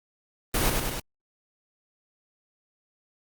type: noise with echo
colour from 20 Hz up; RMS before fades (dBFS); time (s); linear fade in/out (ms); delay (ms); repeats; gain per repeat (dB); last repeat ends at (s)
pink; -24; 0.54-0.7; 5; 100; 3; -3; 1
effects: Opus 24 kbps